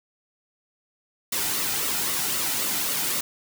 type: noise with flanger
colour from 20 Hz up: white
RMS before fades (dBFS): -26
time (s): 1.32-3.21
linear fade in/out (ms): 5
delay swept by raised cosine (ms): 1.2 to 1.84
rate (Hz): 3.8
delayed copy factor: -0.5
effects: none